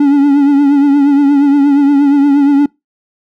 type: tone with vibrato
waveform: triangle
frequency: 283.2 Hz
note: C#4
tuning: 37 cents sharp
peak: -3 dBFS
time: 0-2.66 s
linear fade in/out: 5 ms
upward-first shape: triangle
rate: 8.5 Hz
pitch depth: 61 cents each way
effects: noise-tail reverb RT60 0.2 s tail -24 dB re dry